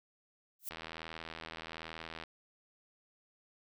violet noise with exponential growth, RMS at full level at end -36 dBFS, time 0.59-0.69 s, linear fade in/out 2 ms, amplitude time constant 21 ms
click train, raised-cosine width 0.3 ms, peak -27 dBFS, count 125, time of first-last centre 0.71-2.237 s, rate 81.2 Hz
effects none

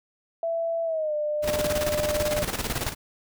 sine tone with pitch glide, 665 to 599.3 Hz, E5 to D5, +15 to +35 cents, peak -24 dBFS, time 0.43-2.43 s, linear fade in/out 2 ms, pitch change -180 cents, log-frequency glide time 0.84-1.14 s
pink noise with tremolo, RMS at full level -27 dBFS, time 1.42-2.95 s, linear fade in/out 50 ms, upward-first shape square, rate 18 Hz, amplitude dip 65%
effects none

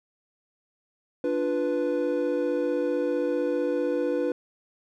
triangle chord, B diminished, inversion first, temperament equal, 293.7 / 349.2 / 493.9 Hz, D4 / F4 / B4, 0 / 0 / 0 cents, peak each -27 / -28 / -24 dBFS, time 1.24-4.32 s, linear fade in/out 2 ms, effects none

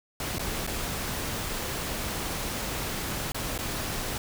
pink noise with dropouts, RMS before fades -32 dBFS, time 0.2-4.18 s, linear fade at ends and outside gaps 2 ms, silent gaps 0.384-0.393 / 0.667-0.674 / 3.32-3.345 / 3.579-3.588 s, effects none

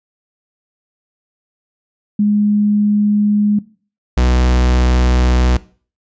sine / 45% pulse tone pair in turn, 207.7 / 61.98 Hz, G#3 / B1, 0 / +7 cents, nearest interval octave + major sixth, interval 2093 cents, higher first, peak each -10 dBFS, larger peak neither, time 2.19-3.59 / 4.17-5.57 s, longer neither, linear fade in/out 5 ms, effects noise-tail reverb RT60 0.4 s tail -19 dB re dry + resampled to 16000 Hz

